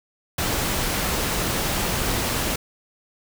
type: noise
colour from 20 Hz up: pink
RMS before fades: -24 dBFS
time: 0.38-2.56 s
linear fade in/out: 5 ms
effects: none

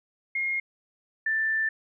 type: tone pair in turn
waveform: sine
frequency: 2141 / 1771.2 Hz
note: C7 / A6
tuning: +39 / +11 cents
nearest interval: minor third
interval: 328 cents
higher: first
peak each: -25 / -23 dBFS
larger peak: second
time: 0.35-0.6 / 1.26-1.69 s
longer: second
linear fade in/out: 5 ms
effects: none

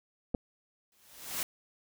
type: clicks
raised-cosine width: 2 ms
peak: -23 / -16 dBFS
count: 2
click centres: 0.344 / 0.348 s
type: noise with exponential growth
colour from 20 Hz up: white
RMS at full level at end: -31 dBFS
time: 0.92-1.43 s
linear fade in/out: 1 ms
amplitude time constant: 110 ms
effects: none

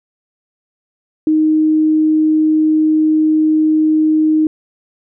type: tone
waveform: sine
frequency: 311.2 Hz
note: D#4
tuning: in tune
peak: -9 dBFS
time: 1.27-4.47 s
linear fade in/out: 2 ms
effects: none

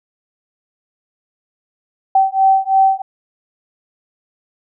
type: beating tone pair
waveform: sine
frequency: 770 / 773 Hz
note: G5 / G5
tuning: -31 / -24 cents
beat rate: 3 Hz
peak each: -13 dBFS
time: 2.15-3.02 s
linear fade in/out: 5 ms
effects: none

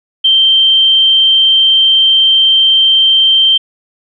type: tone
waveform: sine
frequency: 3136 Hz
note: G7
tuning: in tune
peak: -5 dBFS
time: 0.24-3.58 s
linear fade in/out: 10 ms
effects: none

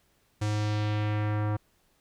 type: tone with low-pass filter sweep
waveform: square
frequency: 105.6 Hz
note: G#2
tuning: 29 cents sharp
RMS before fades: -28 dBFS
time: 0.41-1.57 s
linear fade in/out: 10 ms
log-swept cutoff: 7900 to 1200 Hz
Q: 1.3
effects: pink hiss -68 dBFS RMS until 2 s

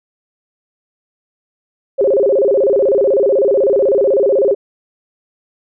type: tone with vibrato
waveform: sine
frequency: 466.2 Hz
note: A#4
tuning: in tune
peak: -9 dBFS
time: 1.98-4.55 s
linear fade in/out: 20 ms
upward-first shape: square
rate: 16 Hz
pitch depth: 260 cents each way
effects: none

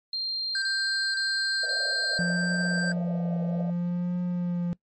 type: tone bursts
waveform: sine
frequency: 4186 Hz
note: C8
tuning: in tune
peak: -27 dBFS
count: 4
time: 0.13-2.18 s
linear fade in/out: 2 ms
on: 490 ms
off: 30 ms
type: tone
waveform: square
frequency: 1572 Hz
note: G6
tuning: 4 cents sharp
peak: -28 dBFS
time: 0.55-2.92 s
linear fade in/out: 2 ms
type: band-pass noise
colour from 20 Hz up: white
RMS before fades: -39 dBFS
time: 1.63-3.7 s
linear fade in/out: 2 ms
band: 480 to 690 Hz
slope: 96 dB/octave
type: tone with vibrato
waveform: triangle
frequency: 174.61 Hz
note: F3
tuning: in tune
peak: -23 dBFS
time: 2.19-4.73 s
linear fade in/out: 0 ms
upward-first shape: triangle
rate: 0.62 Hz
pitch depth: 35 cents each way
effects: noise-tail reverb RT60 0.1 s tail -22 dB re dry + MP3 32 kbps

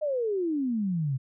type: exponential sweep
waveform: sine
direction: down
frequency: 626 to 126.5 Hz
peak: -25 dBFS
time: 0.01-1.18 s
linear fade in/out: 20 ms
effects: none

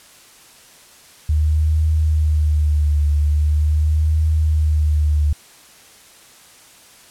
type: tone with vibrato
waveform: sine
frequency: 76 Hz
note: D#2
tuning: 40 cents flat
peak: -13 dBFS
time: 1.29-5.33 s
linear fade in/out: 5 ms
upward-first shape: triangle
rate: 0.42 Hz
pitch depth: 57 cents each way
effects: white hiss -46 dBFS RMS until 7.1 s + low-pass 11000 Hz 12 dB/octave

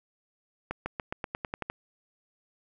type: accelerating click train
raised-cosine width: 0.5 ms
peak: -17 dBFS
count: 10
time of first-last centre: 0.71-1.7 s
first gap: 150 ms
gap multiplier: 0.92
effects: none

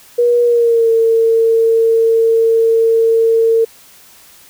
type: tone with pitch glide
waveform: sine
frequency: 480.2 to 453.8 Hz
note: B4 to A#4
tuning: -49 to -47 cents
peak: -8 dBFS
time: 0.18-3.65 s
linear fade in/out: 10 ms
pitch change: -98 cents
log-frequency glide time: 0.43-0.9 s
effects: white hiss -43 dBFS RMS until 4.49 s

